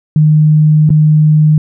sine tone with dropouts, 153.3 Hz, D#3, 25 cents flat, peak -4 dBFS, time 0.16-1.58 s, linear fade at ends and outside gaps 2 ms, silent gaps 0.893-0.903 s, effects none

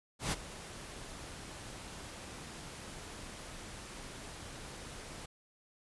pink noise with ADSR envelope, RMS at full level -32 dBFS, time 0.19-5.26 s, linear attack 130 ms, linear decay 29 ms, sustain -15 dB, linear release 7 ms, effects resampled to 24000 Hz

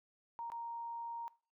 sine tone with dropouts, 932.3 Hz, A#5, in tune, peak -40 dBFS, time 0.39-1.28 s, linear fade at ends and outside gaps 0 ms, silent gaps 0.501-0.519 s, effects noise-tail reverb RT60 0.4 s tail -21 dB re dry

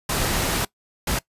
pink noise bursts at uneven times, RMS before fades -23 dBFS, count 2, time 0.09-0.65 / 1.07-1.19 s, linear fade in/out 5 ms, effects noise-tail reverb RT60 0.1 s tail -21 dB re dry + resampled to 32000 Hz

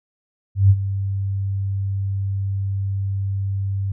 sine tone with ADSR envelope, 98 Hz, G2, in tune, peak -7 dBFS, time 0.55-3.92 s, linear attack 150 ms, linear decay 50 ms, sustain -13 dB, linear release 5 ms, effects none

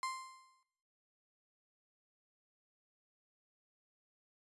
35% pulse tone with exponential decay, 1046.5 Hz, C6, in tune, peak -33 dBFS, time 0.03-0.63 s, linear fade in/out 1 ms, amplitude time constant 130 ms, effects noise-tail reverb RT60 0.8 s tail -18 dB re dry + resampled to 24000 Hz

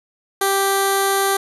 15% pulse tone with low-pass filter, 392 Hz, G4, in tune, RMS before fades -18 dBFS, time 0.41-1.37 s, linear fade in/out 5 ms, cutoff 11000 Hz, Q 4, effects none

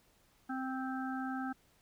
harmonic tone, 261.6 Hz, C4, in tune, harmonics 1 / 3 / 5 / 6, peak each -37 / -42 / -45 / -45 dBFS, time 0.49-1.53 s, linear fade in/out 10 ms, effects pink hiss -69 dBFS RMS until 1.81 s

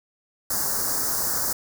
white band-stop noise, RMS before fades -25 dBFS, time 0.5-1.53 s, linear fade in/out 5 ms, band 1700 to 4800 Hz, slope 48 dB/octave, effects none

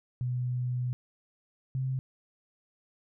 sine tone pair in turn, 124.5 / 131.21 Hz, B2 / C3, +14 / +5 cents, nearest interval minor second, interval 91 cents, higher second, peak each -28 dBFS, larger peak neither, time 0.21-0.93 / 1.75-1.99 s, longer first, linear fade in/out 0 ms, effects none

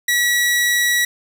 sawtooth tone, 1933 Hz, B6, 38 cents flat, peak -11 dBFS, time 0.08-1.05 s, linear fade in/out 5 ms, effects none

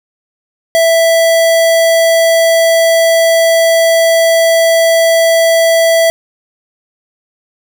square tone pair in turn, 660 / 660 Hz, E5 / E5, +2 / +2 cents, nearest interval unison, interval 0 cents, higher neither, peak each -7 dBFS, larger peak neither, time 0.75-3.25 / 3.25-6.1 s, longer second, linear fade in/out 0 ms, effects none

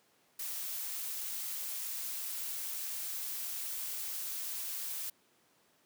blue noise, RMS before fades -39 dBFS, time 0.39-5.1 s, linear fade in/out 5 ms, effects pink hiss -69 dBFS RMS until 5.85 s + high-pass 200 Hz 12 dB/octave

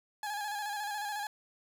30% pulse tone with vibrato, 830.6 Hz, G#5, in tune, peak -32 dBFS, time 0.23-1.27 s, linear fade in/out 2 ms, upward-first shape square, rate 14 Hz, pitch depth 40 cents each way, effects none

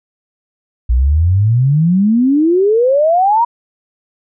sine exponential sweep, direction up, 57.4 to 968 Hz, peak -8 dBFS, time 0.89-3.45 s, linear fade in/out 10 ms, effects none

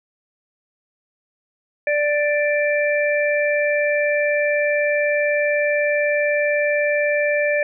harmonic tone, 588 Hz, D5, 2 cents sharp, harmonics 1 / 3 / 4, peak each -18 / -23 / -24 dBFS, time 1.87-7.63 s, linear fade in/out 2 ms, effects none

